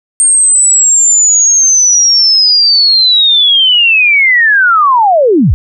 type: linear sweep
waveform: sine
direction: down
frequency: 8640 to 45.74 Hz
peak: -4 dBFS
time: 0.2-5.54 s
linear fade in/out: 0 ms
effects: none